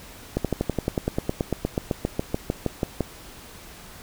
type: slowing click train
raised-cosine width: 2 ms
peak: -9 dBFS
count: 23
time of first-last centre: 0.37-3.007 s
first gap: 77 ms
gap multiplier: 1.04
effects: pink hiss -44 dBFS RMS until 4.02 s